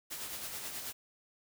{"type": "noise with tremolo", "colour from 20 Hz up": "white", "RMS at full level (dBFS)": -40, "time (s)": [0.1, 0.93], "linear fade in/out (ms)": 20, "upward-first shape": "sine", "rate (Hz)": 9.3, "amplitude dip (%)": 40, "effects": []}